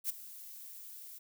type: noise with ADSR envelope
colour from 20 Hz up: violet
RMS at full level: -32 dBFS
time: 0.04-1.19 s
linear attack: 56 ms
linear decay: 11 ms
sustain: -17 dB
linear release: 15 ms
effects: none